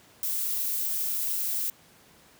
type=noise; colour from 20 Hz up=violet; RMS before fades=-29 dBFS; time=0.23-1.7 s; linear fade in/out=2 ms; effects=pink hiss -56 dBFS RMS until 2.39 s + high-pass 100 Hz 12 dB/octave